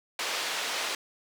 white band-pass noise, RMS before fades -32 dBFS, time 0.19-0.95 s, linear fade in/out 2 ms, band 450 to 4400 Hz, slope 12 dB/octave, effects none

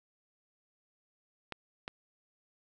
clicks, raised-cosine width 0.3 ms, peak -22 dBFS, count 2, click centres 1.523 / 1.879 s, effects none

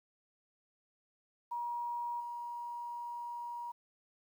sine tone with level steps, 953 Hz, A#5, 38 cents sharp, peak -35 / -39 dBFS, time 1.51-3.72 s, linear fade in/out 10 ms, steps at 2.2 s, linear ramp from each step 5 ms, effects 11-bit

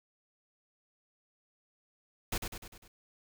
pink noise with echo, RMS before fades -33 dBFS, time 2.32-2.38 s, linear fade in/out 5 ms, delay 100 ms, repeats 5, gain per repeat -5 dB, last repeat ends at 2.88 s, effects none

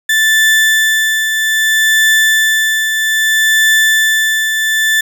35% pulse tone with tremolo, 1760 Hz, A6, in tune, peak -5 dBFS, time 0.09-5.01 s, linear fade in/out 5 ms, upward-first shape triangle, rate 0.62 Hz, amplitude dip 50%, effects none

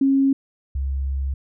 sine tone pair in turn, 272 / 67.76 Hz, C#4 / C#2, -33 / -39 cents, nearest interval 2 octaves, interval 2406 cents, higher first, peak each -14 / -21 dBFS, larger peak first, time 0.01-0.33 / 0.75-1.34 s, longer second, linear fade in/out 5 ms, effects none

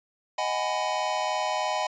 square chord, G# minor seventh, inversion second, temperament just, 623 / 747.5 / 830.6 / 996.7 Hz, D#5 / F#5 / G#5 / B5, +2 / +17 / 0 / +16 cents, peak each -32 dBFS, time 0.38-1.87 s, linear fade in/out 5 ms, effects resampled to 16000 Hz

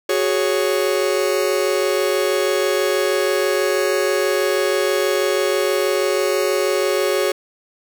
45% pulse chord, F# suspended second, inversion none, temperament just, 370 / 416.2 / 555 Hz, F#4 / G#4 / C#5, 0 / +4 / +2 cents, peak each -21 dBFS, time 0.09-7.32 s, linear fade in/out 5 ms, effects none

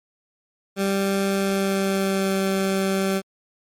20% pulse tone with pitch glide, 196 to 192.97 Hz, G3 to G3, 0 to -27 cents, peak -15 dBFS, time 0.76-3.22 s, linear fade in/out 50 ms, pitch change -27 cents, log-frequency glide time 1.3-2.4 s, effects MP3 64 kbps

